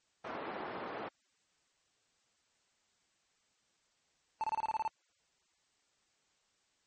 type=band-pass noise; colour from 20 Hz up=pink; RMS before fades=-42 dBFS; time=0.24-1.09 s; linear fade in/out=10 ms; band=360 to 1400 Hz; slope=12 dB/octave
type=tone bursts; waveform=triangle; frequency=880 Hz; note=A5; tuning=in tune; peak=-29 dBFS; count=9; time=4.41-4.878 s; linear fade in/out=0 ms; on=28 ms; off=27 ms
effects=white hiss -75 dBFS RMS until 6.86 s + MP3 32 kbps